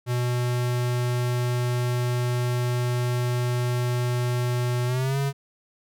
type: tone with pitch glide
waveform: square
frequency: 122.8 to 138.64 Hz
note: B2 to C#3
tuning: -9 to +1 cents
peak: -23 dBFS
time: 0.06-5.33 s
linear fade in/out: 50 ms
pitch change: +210 cents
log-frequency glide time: 4.86-5.18 s
effects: none